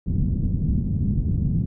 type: low-pass noise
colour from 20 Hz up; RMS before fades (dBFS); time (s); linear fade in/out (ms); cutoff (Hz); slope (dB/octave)
white; -22; 0.06-1.66; 10; 190; 24
effects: none